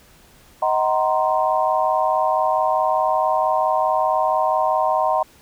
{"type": "chord", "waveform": "sine", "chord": "C half-diminished seventh", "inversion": "first", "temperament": "just", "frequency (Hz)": [627.9, 753.5, 941.9, 1046.5], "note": ["Eb5", "Gb5", "Bb5", "C6"], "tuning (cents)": [16, 31, 18, 0], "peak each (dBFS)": [-21, -21, -22, -23], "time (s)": [0.62, 5.23], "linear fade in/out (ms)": 5, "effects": ["pink hiss -51 dBFS RMS until 5.41 s"]}